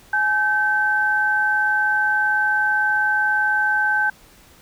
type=tone pair together; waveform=sine; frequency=843 / 1546.1 Hz; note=G#5 / G6; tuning=+26 / -24 cents; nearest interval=major seventh; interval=1050 cents; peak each=-23 / -17 dBFS; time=0.13-4.1 s; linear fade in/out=5 ms; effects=pink hiss -50 dBFS RMS until 4.61 s